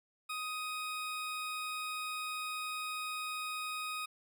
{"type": "tone", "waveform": "20% pulse", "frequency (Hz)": 1251, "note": "D#6", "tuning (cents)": 9, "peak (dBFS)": -32, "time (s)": [0.29, 4.06], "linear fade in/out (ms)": 10, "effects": []}